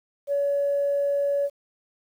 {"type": "tone", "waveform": "sine", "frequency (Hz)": 566, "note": "C#5", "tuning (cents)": 36, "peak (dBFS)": -20, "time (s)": [0.27, 1.5], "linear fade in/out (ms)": 50, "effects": ["tanh soft clip ceiling -16 dBFS", "9-bit"]}